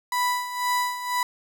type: tone with tremolo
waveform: 35% pulse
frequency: 987.8 Hz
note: B5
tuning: in tune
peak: -19 dBFS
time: 0.12-1.23 s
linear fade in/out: 2 ms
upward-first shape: sine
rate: 2 Hz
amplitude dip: 70%
effects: none